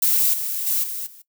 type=noise with level steps; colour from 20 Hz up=violet; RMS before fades=-18 / -26 / -21 / -29 / -45 dBFS; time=0.02-1.22 s; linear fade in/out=5 ms; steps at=0.33 / 0.66 / 0.83 / 1.06 s; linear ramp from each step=10 ms; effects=noise-tail reverb RT60 0.1 s tail -18 dB re dry